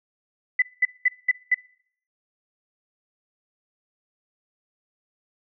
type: tone bursts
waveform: sine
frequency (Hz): 1999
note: B6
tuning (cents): +20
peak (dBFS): -15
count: 5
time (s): 0.59-1.545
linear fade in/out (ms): 5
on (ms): 31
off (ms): 200
effects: noise-tail reverb RT60 0.6 s tail -23 dB re dry